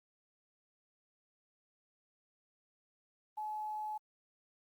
sine tone with quantisation, 854 Hz, G#5, 48 cents sharp, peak -37 dBFS, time 3.37-3.98 s, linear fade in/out 10 ms, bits 11, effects Opus 32 kbps

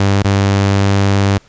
sawtooth tone with dropouts, 99 Hz, G2, 18 cents sharp, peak -6 dBFS, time 0-1.38 s, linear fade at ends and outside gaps 5 ms, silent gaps 0.226-0.245 s, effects pink hiss -48 dBFS RMS until 1.48 s + resampled to 16000 Hz

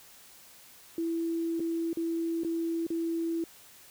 sine tone with dropouts, 331.8 Hz, E4, 11 cents sharp, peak -28 dBFS, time 0.98-3.44 s, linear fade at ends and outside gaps 2 ms, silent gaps 1.596-1.602 / 1.931-1.971 / 2.435-2.447 / 2.867-2.903 s, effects white hiss -54 dBFS RMS until 3.9 s

